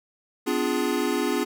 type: chord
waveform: square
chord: B diminished seventh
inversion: none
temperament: equal with one note detuned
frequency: 253.3 / 293.7 / 349.2 / 415.3 Hz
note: B3 / D4 / F4 / Ab4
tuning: +44 / 0 / 0 / 0 cents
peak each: -29 dBFS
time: 0.46-1.45 s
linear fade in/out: 20 ms
effects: none